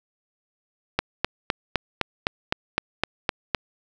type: click train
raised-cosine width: 0.3 ms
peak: -4 dBFS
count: 11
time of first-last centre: 0.99-3.548 s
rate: 3.91 Hz
effects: none